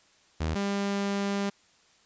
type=tone pair in turn; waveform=sawtooth; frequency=79.3 / 199.82 Hz; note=D#2 / G3; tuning=+33 / +33 cents; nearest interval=octave + major third; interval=1600 cents; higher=second; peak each=-23 / -23 dBFS; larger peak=neither; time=0.4-0.55 / 0.55-1.5 s; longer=second; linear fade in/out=10 ms; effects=white hiss -62 dBFS RMS until 2.05 s + resampled to 16000 Hz